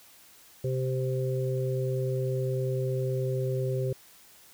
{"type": "harmonic tone", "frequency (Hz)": 130, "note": "C3", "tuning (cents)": -11, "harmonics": [1, 3, 4], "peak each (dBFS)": [-28, -32, -34], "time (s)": [0.64, 3.93], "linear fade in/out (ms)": 5, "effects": ["white hiss -55 dBFS RMS until 4.53 s"]}